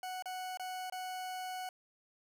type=tone with dropouts; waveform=40% pulse; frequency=740 Hz; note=F#5; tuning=in tune; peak=-38 dBFS; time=0.03-1.69 s; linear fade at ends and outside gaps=2 ms; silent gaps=0.224-0.257 / 0.573-0.596 / 0.899-0.923 s; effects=none